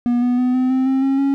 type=tone with pitch steps; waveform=triangle; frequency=241.4 / 246 / 250.8 / 255.6 / 260.5 / 265.5 / 270.6 / 275.9 Hz; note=B3 / B3 / B3 / C4 / C4 / C4 / C#4 / C#4; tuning=-39 / -7 / +27 / -40 / -7 / +25 / -42 / -8 cents; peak=-12 dBFS; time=0.06-1.34 s; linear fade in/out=0 ms; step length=160 ms; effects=none